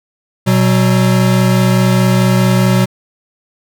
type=tone pair together; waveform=square; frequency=122.7 / 187.46 Hz; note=B2 / F#3; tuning=-11 / +23 cents; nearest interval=perfect fifth; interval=734 cents; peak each=-12 dBFS; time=0.46-2.86 s; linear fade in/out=20 ms; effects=none